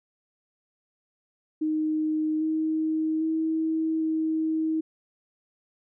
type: tone with pitch steps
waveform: sine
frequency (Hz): 310.6 / 315.3 / 319.8 / 317.4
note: D#4 / D#4 / D#4 / D#4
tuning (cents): -3 / +23 / +48 / +35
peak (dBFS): -23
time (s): 1.61-4.81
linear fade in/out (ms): 10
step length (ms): 800
effects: none